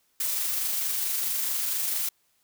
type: noise with amplitude modulation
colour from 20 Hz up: blue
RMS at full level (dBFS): -27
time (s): 0.2-2.09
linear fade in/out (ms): 5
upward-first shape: sine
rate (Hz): 24.5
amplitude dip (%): 25
effects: white hiss -69 dBFS RMS until 2.43 s